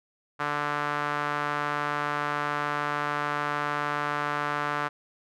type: tone with band-pass filter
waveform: sawtooth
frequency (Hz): 146.83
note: D3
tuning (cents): 0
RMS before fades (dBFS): -29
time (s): 0.39-4.89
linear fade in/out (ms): 20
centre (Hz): 1300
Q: 2.1
effects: none